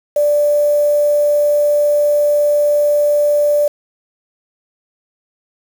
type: tone with quantisation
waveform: sine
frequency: 587.3 Hz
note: D5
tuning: in tune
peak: -10 dBFS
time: 0.16-3.68 s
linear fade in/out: 5 ms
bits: 5
effects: none